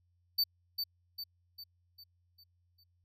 square tone with echo, 4565 Hz, D8, 50 cents flat, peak -27 dBFS, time 0.38-0.44 s, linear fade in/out 10 ms, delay 400 ms, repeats 6, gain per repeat -6 dB, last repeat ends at 2.84 s, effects added 88 Hz sine -70 dBFS peak until 3.04 s

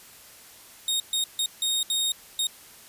sawtooth tone bursts at uneven times, 3720 Hz, A#7, 4 cents flat, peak -20 dBFS, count 6, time 0.88-1 / 1.13-1.24 / 1.39-1.46 / 1.62-1.83 / 1.9-2.12 / 2.39-2.47 s, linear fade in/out 2 ms, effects white hiss -49 dBFS RMS until 2.88 s + resampled to 32000 Hz

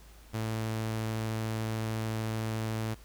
sawtooth tone, 110.8 Hz, A2, 13 cents sharp, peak -27 dBFS, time 0.33-2.95 s, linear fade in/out 20 ms, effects added 53 Hz sine -51 dBFS peak until 3.04 s + pink hiss -58 dBFS RMS until 3.04 s

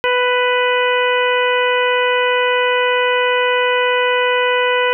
harmonic tone, 495.9 Hz, B4, 7 cents sharp, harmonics 1 / 2 / 3 / 4 / 5 / 6, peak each -16 / -19 / -21 / -22 / -23 / -24 dBFS, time 0.04-4.93 s, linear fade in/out 0 ms, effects none

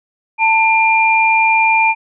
sine tone pair together, 890 / 2394 Hz, A5 / D7, +20 / +33 cents, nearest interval octave + perfect fourth, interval 1713 cents, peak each -12 dBFS, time 0.38-1.95 s, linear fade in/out 50 ms, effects none

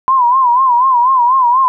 sine tone with vibrato, 1008 Hz, B5, 35 cents sharp, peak -7 dBFS, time 0.08-1.68 s, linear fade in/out 0 ms, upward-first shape sine, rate 4.1 Hz, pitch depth 110 cents each way, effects none

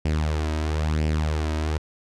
sawtooth tone with flanger, 77.2 Hz, D#2, 13 cents flat, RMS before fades -24 dBFS, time 0.05-1.78 s, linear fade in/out 5 ms, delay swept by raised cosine 0.38 to 3.18 ms, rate 1 Hz, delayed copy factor +0.6, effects low-pass 7000 Hz 12 dB/octave

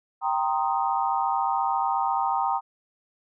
sine chord, C minor seventh, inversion second, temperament equal, 784 / 932.3 / 1046.5 / 1244.5 Hz, G5 / Bb5 / C6 / Eb6, 0 / 0 / 0 / 0 cents, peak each -26 / -26 / -31 / -30 dBFS, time 0.21-2.61 s, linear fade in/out 50 ms, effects none

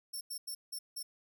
10% pulse tone bursts at uneven times, 5420 Hz, E8, 47 cents sharp, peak -33 dBFS, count 5, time 0.13-0.21 / 0.3-0.38 / 0.47-0.55 / 0.72-0.79 / 0.96-1.03 s, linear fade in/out 10 ms, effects none

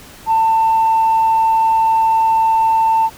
sine tone, 894 Hz, A5, 27 cents sharp, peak -9 dBFS, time 0.26-3.1 s, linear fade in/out 50 ms, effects tanh soft clip ceiling -7 dBFS + pink hiss -39 dBFS RMS until 3.17 s

